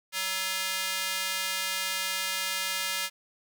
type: tone with high-pass filter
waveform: square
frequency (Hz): 189.3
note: F#3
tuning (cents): +40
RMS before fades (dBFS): -31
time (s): 0.12-3.1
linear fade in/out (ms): 50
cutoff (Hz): 2100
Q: 0.82
effects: none